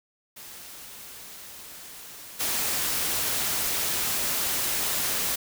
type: noise with level steps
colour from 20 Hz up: white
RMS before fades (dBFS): -43 / -27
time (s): 0.36-5.36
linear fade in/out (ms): 10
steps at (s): 2.39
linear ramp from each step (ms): 20
effects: none